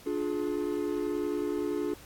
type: chord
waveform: triangle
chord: D diminished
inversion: none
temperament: just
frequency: 293.7 / 352.4 / 422.9 Hz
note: D4 / F4 / Ab4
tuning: 0 / +16 / +31 cents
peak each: -31 dBFS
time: 0.06-1.94 s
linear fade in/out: 5 ms
effects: pink hiss -52 dBFS RMS until 2.05 s + AAC 64 kbps